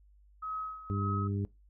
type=tone with tremolo; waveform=sine; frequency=1275 Hz; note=D#6; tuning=42 cents sharp; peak=-33 dBFS; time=0.42-1.28 s; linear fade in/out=10 ms; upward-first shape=sine; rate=1.8 Hz; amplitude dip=75%
type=harmonic tone; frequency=100 Hz; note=G2; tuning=35 cents sharp; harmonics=1 / 2 / 3 / 4; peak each=-31 / -37 / -41 / -43 dBFS; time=0.9-1.45 s; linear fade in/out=0 ms
effects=noise-tail reverb RT60 0.2 s tail -20 dB re dry + added 50 Hz sine -58 dBFS peak until 1.69 s